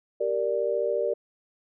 sine chord, G minor, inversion none, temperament equal, 392 / 466.2 / 587.3 Hz, G4 / Bb4 / D5, 0 / 0 / 0 cents, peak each -30 / -27 / -27 dBFS, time 0.2-1.14 s, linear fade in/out 10 ms, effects none

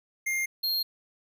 square tone pair in turn, 2115 / 4230 Hz, C7 / C8, +18 / +18 cents, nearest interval octave, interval 1200 cents, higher second, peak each -27 / -26 dBFS, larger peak second, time 0.26-0.46 / 0.63-0.83 s, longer neither, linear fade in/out 10 ms, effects none

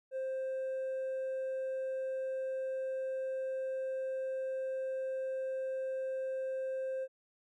triangle tone with hard clipping, 526 Hz, C5, 9 cents sharp, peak -33 dBFS, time 0.11-7.08 s, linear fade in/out 50 ms, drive 1 dB, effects none

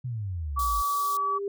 sine exponential sweep, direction down, 130.81 to 49 Hz, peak -29 dBFS, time 0.04-0.82 s, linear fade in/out 10 ms
sine tone, 1145 Hz, D6, 44 cents flat, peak -24 dBFS, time 0.56-1.39 s, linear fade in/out 20 ms
white high-pass noise, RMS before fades -38 dBFS, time 0.59-1.17 s, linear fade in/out 2 ms, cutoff 3300 Hz, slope 96 dB/octave
sine tone with exponential growth, 400 Hz, G4, 35 cents sharp, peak -26 dBFS, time 0.79-1.48 s, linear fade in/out 2 ms, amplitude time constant 150 ms
effects none

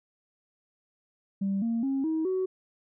sine tone with pitch steps, 196 / 230.4 / 270.9 / 318.4 / 374.3 Hz, G3 / A#3 / C#4 / D#4 / F#4, 0 / -20 / -40 / +40 / +20 cents, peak -24 dBFS, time 1.41-2.46 s, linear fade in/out 10 ms, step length 210 ms, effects tanh soft clip ceiling -22 dBFS

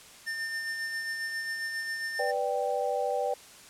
square tone with tremolo, 1800 Hz, A6, 39 cents sharp, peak -31 dBFS, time 0.26-2.32 s, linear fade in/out 20 ms, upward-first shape sine, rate 7.4 Hz, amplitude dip 35%
sine chord, G major, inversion first, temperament equal, 493.9 / 587.3 / 784 Hz, B4 / D5 / G5, 0 / 0 / 0 cents, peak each -31 dBFS, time 2.19-3.34 s, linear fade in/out 5 ms
effects white hiss -51 dBFS RMS until 3.69 s + low-pass 10000 Hz 12 dB/octave

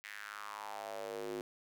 square tone with high-pass filter sweep, 51.91 Hz, G#1, in tune, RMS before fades -44 dBFS, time 0.04-1.41 s, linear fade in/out 0 ms, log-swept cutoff 2000 to 330 Hz, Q 4, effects none

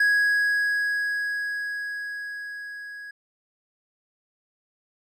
triangle tone with level ramp, 1661.2 Hz, G#6, in tune, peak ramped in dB -15 to -35 dBFS, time 0-3.11 s, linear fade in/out 5 ms, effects none

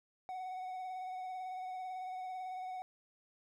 triangle tone with vibrato, 743 Hz, F#5, 7 cents sharp, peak -38 dBFS, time 0.29-2.82 s, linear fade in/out 0 ms, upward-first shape triangle, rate 18 Hz, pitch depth 30 cents each way, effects none

